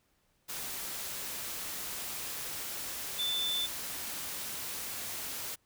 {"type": "tone in noise", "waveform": "sine", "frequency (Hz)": 3526, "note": "A7", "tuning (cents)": 3, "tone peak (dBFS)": -30, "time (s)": [3.18, 3.67], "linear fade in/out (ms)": 20, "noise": "white", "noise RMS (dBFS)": -39, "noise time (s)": [0.48, 5.56], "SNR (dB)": 6, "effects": ["pink hiss -73 dBFS RMS until 5.65 s"]}